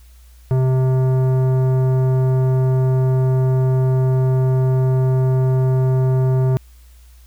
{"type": "tone with tanh clipping", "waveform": "sine", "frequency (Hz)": 130, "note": "C3", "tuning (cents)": -11, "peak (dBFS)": -15, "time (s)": [0.51, 6.57], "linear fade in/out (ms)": 0, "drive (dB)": 14, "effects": ["added 60 Hz sine -42 dBFS peak until 7.26 s", "white hiss -55 dBFS RMS until 7.26 s"]}